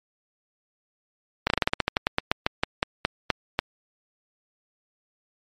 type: slowing click train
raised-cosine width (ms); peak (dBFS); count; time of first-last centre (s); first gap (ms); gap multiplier
0.3; -4; 19; 1.47-3.59; 31; 1.14
effects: MP3 64 kbps